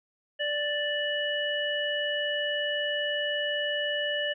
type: harmonic tone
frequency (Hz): 587.3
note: D5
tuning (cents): 0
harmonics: 1 / 3 / 5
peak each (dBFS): -31 / -31 / -31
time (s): 0.39-4.34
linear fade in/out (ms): 20
effects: none